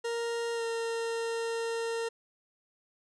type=tone with pitch glide; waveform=40% pulse; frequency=466.2 to 459.3 Hz; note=A#4 to A#4; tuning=0 to -26 cents; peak=-30 dBFS; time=0.04-2.09 s; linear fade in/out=10 ms; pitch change=-26 cents; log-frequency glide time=0.54-0.63 s; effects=resampled to 22050 Hz